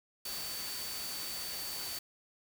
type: tone in noise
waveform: sine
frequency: 4542 Hz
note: C#8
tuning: 41 cents sharp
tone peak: -42 dBFS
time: 0.25-1.99 s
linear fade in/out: 5 ms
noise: white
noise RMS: -41 dBFS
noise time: 0.25-1.99 s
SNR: -4 dB
effects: none